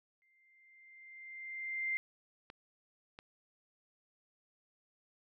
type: tone with exponential growth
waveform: sine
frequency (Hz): 2093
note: C7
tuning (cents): 0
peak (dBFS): -31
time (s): 0.22-1.97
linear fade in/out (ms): 0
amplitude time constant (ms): 380
type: clicks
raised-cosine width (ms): 0.3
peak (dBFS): -32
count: 2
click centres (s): 2.501 / 3.189
effects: none